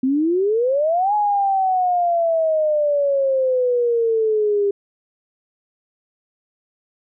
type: exponential two-way sweep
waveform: sine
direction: up then down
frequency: 253.6 to 844 to 398.7 Hz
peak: -15 dBFS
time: 0.03-4.71 s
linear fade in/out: 5 ms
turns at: 1.14 s
effects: none